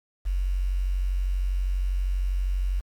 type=tone with quantisation; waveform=sine; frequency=46.25 Hz; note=F#1; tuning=in tune; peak=-22 dBFS; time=0.25-2.81 s; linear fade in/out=20 ms; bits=8; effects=MP3 96 kbps